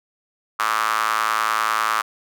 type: tone with high-pass filter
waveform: square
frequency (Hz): 55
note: A1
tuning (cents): 0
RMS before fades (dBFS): -21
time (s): 0.59-2.02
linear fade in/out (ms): 10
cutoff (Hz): 1200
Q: 5.1
effects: none